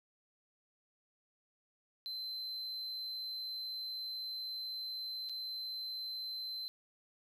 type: tone with dropouts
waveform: triangle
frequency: 4078 Hz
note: C8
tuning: 45 cents flat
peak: -38 dBFS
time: 2.06-6.68 s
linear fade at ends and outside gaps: 0 ms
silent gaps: 5.289-5.295 s
effects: none